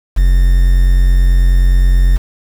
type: tone with quantisation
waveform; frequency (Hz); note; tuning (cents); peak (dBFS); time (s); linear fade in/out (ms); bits
triangle; 44.69; F1; +41; -4; 0.16-2.18; 20; 5
effects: none